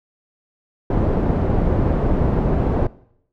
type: low-pass noise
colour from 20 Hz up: pink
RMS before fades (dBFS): -18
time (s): 0.9-2.87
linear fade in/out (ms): 5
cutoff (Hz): 590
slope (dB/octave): 12
effects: noise-tail reverb RT60 0.7 s tail -20 dB re dry